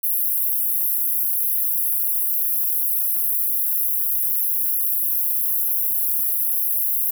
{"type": "high-pass noise", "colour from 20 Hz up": "pink", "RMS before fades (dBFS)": -21, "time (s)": [0.03, 7.11], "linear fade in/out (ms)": 10, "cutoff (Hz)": 11000, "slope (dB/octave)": 96, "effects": []}